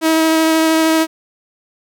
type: tone with vibrato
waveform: sawtooth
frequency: 320.6 Hz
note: E4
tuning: 48 cents flat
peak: -7 dBFS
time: 0.01-1.07 s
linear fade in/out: 50 ms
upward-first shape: sine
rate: 13 Hz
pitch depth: 10 cents each way
effects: none